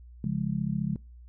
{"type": "chord", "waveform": "sine", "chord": "Db major", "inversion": "none", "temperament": "just", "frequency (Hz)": [138.59, 173.24, 207.9], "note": ["Db3", "F3", "Ab3"], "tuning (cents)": [0, -14, 2], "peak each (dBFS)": -31, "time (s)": [0.24, 0.96], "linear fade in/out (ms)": 2, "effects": ["noise-tail reverb RT60 0.3 s tail -25 dB re dry", "added 60 Hz sine -46 dBFS peak until 1.28 s"]}